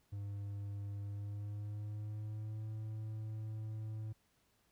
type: tone with pitch glide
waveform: triangle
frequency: 101 to 108.88 Hz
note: G#2 to A2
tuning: -48 to -18 cents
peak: -38 dBFS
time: 0.12-4.13 s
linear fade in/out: 10 ms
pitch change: +130 cents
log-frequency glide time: 1.02-2.68 s
effects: pink hiss -75 dBFS RMS until 4.71 s